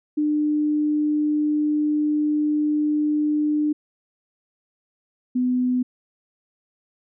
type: tone pair in turn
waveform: sine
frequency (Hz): 300 / 250.8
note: D4 / B3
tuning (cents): +37 / +27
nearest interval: minor third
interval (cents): 310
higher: first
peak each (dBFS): -18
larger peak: neither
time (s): 0.17-3.73 / 5.35-5.83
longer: first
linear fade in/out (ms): 10
effects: none